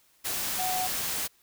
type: tone in noise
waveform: sine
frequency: 740 Hz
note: F#5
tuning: in tune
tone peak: -29 dBFS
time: 0.58-0.88 s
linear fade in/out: 20 ms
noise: white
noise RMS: -31 dBFS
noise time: 0.24-1.28 s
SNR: -1 dB
effects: white hiss -64 dBFS RMS until 1.42 s